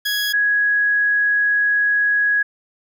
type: tone pair in turn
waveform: 20% pulse / sine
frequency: 1666 / 1666 Hz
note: G#6 / G#6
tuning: +5 / +5 cents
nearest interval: unison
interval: 0 cents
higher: neither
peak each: -14 dBFS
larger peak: neither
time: 0.05-0.33 / 0.33-2.43 s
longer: second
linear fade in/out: 10 ms
effects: none